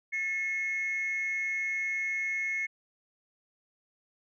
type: tone pair together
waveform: sine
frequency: 1770 / 2168 Hz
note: A6 / C#7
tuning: +10 / -39 cents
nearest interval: major third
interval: 351 cents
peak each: -37 / -28 dBFS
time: 0.12-2.67 s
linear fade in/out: 20 ms
effects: tanh soft clip ceiling -25 dBFS